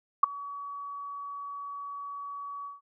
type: tone with ADSR envelope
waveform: sine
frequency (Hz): 1134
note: C#6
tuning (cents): +39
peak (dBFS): -12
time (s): 0.23-2.81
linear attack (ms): 6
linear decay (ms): 10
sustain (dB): -24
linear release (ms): 160
effects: none